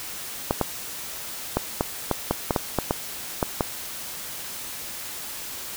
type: clicks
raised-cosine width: 1 ms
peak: -6 dBFS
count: 12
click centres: 0.509 / 0.613 / 1.57 / 1.809 / 2.113 / 2.31 / 2.508 / 2.562 / 2.787 / 2.909 / 3.428 / 3.608 s
effects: white hiss -35 dBFS RMS until 5.76 s